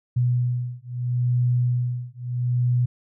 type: beating tone pair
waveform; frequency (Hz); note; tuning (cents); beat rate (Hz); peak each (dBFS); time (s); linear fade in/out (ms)
sine; 122.7 / 123.46; B2 / B2; -11 / 0; 0.76; -23 / -23; 0.16-2.86; 10
effects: none